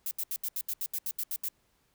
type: noise bursts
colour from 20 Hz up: violet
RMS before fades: -33 dBFS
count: 12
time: 0.06-1.486 s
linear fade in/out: 2 ms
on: 51 ms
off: 74 ms
effects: pink hiss -71 dBFS RMS until 1.94 s